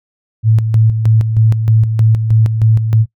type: tone with tremolo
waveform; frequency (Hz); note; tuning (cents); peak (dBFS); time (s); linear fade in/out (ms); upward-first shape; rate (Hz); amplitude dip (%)
sine; 110.9; A2; +14; -6; 0.43-3.06; 50; square; 3.2; 55
effects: noise-tail reverb RT60 0.1 s tail -20 dB re dry